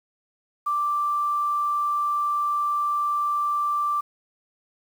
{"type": "tone", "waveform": "sine", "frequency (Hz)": 1174.7, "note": "D6", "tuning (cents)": 0, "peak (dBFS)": -21, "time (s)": [0.66, 4.01], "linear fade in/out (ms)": 10, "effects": ["8-bit"]}